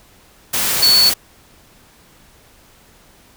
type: tone in noise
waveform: sine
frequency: 4435 Hz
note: C#8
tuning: in tune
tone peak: -9 dBFS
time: 0.82-1.1 s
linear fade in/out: 10 ms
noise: white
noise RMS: -18 dBFS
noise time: 0.53-1.14 s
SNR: +6 dB
effects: pink hiss -49 dBFS RMS until 3.36 s